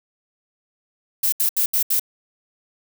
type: noise bursts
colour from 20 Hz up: violet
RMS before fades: -19 dBFS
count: 5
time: 1.23-1.996 s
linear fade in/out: 5 ms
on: 94 ms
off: 74 ms
effects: none